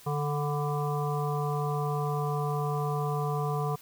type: harmonic tone with a mistuned harmonic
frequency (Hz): 146.83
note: D3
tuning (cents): 0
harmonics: 1 / 3 / 5 / 7 / 8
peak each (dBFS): -29 / -34 / -36 / -37 / -38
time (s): 0.06-3.76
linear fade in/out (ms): 10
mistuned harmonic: 7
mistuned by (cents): -38
effects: white hiss -53 dBFS RMS until 3.81 s